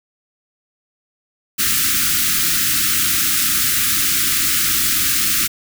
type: band-stop noise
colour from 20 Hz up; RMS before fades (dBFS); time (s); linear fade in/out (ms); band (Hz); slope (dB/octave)
white; -17; 1.58-5.48; 20; 350 to 1200; 96
effects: none